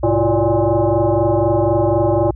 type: tone with frequency modulation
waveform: sine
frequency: 128 Hz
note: C3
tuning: 38 cents flat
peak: -12 dBFS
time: 0.03-2.31 s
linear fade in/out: 5 ms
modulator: 232 Hz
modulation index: 2.9
effects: added 60 Hz sine -28 dBFS peak until 2.35 s